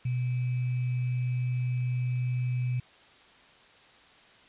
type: tone with sample-and-hold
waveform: sine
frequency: 124.4 Hz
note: B2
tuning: 13 cents sharp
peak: -26 dBFS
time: 0.05-2.8 s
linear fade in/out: 5 ms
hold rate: 2450 Hz
effects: white hiss -56 dBFS RMS until 4.48 s + resampled to 8000 Hz